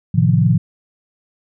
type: chord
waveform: sine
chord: F dominant seventh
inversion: first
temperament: equal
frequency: 110 / 130.81 / 155.56 / 174.61 Hz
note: A2 / C3 / Eb3 / F3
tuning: 0 / 0 / 0 / 0 cents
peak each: -16 dBFS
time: 0.14-0.58 s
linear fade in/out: 10 ms
effects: none